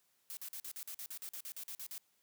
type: noise bursts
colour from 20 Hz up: blue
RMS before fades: -45 dBFS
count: 15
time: 0.3-1.98 s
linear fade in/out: 0 ms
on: 70 ms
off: 45 ms
effects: white hiss -75 dBFS RMS until 2.22 s + high-pass 80 Hz 12 dB/octave